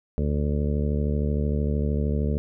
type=harmonic tone; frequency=73.1 Hz; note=D2; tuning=7 cents flat; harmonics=1 / 2 / 3 / 4 / 5 / 6 / 7 / 8; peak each=-24 / -28 / -29 / -38 / -38 / -33 / -39 / -40 dBFS; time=0.18-2.38 s; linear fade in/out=0 ms; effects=none